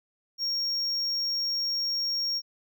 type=tone; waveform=triangle; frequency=5560 Hz; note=F8; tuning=9 cents flat; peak=-25 dBFS; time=0.38-2.42 s; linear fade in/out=50 ms; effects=none